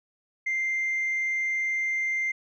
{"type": "tone", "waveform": "sine", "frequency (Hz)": 2093, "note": "C7", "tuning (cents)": 0, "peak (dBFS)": -23, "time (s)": [0.46, 2.32], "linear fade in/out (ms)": 10, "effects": ["tanh soft clip ceiling -22 dBFS"]}